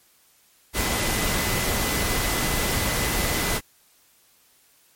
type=tone in noise; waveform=sine; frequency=2013 Hz; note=B6; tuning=33 cents sharp; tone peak=-33 dBFS; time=0.73-3.61 s; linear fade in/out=50 ms; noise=pink; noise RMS=-24 dBFS; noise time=0.73-3.61 s; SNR=-12 dB; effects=white hiss -59 dBFS RMS until 4.95 s + MP3 64 kbps